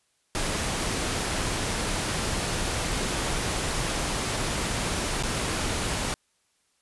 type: noise with dropouts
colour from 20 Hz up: pink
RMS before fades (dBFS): -28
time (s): 0.35-6.14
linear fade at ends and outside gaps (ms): 0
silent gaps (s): 5.226-5.235
effects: white hiss -70 dBFS RMS until 6.81 s + resampled to 24000 Hz